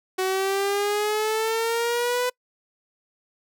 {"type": "exponential sweep", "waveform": "sawtooth", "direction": "up", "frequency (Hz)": [372.8, 500], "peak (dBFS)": -18, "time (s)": [0.18, 2.3], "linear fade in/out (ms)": 10, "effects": ["noise-tail reverb RT60 0.1 s tail -26 dB re dry"]}